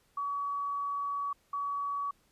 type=tone bursts at uneven times; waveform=sine; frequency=1134 Hz; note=C#6; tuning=39 cents sharp; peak=-31 dBFS; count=2; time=0.17-1.33 / 1.53-2.11 s; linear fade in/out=5 ms; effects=pink hiss -69 dBFS RMS until 2.31 s + resampled to 32000 Hz